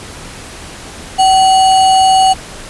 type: tone with sample-and-hold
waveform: sine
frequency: 759 Hz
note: F#5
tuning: 44 cents sharp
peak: -5 dBFS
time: 1.18-2.34 s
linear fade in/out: 20 ms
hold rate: 3675 Hz
effects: pink hiss -30 dBFS RMS until 2.69 s + resampled to 24000 Hz